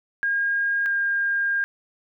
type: tone pair in turn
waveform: sine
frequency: 1622 / 1609.9 Hz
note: G#6 / G6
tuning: -41 / +46 cents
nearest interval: unison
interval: 13 cents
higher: first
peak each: -20 dBFS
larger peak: neither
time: 0.23-0.86 / 0.86-1.64 s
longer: second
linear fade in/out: 0 ms
effects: none